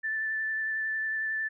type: tone with vibrato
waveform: sine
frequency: 1760 Hz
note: A6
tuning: in tune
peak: -28 dBFS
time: 0.03-1.49 s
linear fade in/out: 20 ms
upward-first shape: sine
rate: 11 Hz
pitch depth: 12 cents each way
effects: none